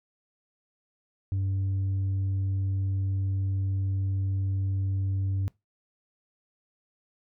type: tone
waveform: sine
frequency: 96.7 Hz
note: G2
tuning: 23 cents flat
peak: -22 dBFS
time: 1.32-5.48 s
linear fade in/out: 0 ms
effects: noise-tail reverb RT60 0.2 s tail -25 dB re dry + tanh soft clip ceiling -24 dBFS